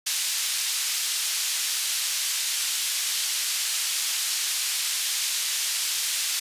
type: band-pass noise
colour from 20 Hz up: pink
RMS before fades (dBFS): -27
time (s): 0.06-6.4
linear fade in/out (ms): 10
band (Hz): 3500 to 11000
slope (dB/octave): 12
effects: resampled to 32000 Hz